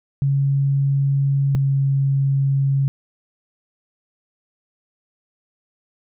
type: tone pair in turn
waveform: sine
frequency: 138.59 / 137.32 Hz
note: C#3 / C#3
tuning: 0 / -16 cents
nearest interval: unison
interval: 16 cents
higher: first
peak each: -15 dBFS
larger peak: neither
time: 0.22-1.55 / 1.55-2.88 s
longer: neither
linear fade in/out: 0 ms
effects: none